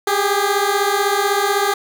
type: beating tone pair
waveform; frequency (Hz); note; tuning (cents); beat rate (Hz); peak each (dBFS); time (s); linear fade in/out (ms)
15% pulse; 395.3 / 411.3; G4 / G#4; +15 / -17; 16; -12; 0.07-1.74; 5
effects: none